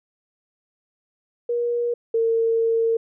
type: tone pair in turn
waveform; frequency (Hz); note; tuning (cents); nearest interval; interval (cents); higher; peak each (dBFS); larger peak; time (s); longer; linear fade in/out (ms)
sine; 476.9 / 455.4; A#4 / A#4; +39 / -40; minor second; 79; first; -20 / -17; second; 1.49-1.94 / 2.14-2.97; second; 5
effects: none